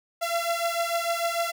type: beating tone pair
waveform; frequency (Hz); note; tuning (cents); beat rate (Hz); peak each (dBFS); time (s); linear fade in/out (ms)
sawtooth; 676 / 682.7; E5 / F5; +43 / -40; 6.7; -24; 0.21-1.52; 20
effects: none